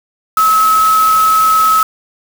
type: tone in noise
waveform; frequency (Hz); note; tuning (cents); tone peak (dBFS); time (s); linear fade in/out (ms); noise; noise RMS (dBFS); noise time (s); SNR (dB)
sine; 1290; E6; -38; -7; 0.37-1.83; 2; white; -22; 0.37-1.83; +12
effects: none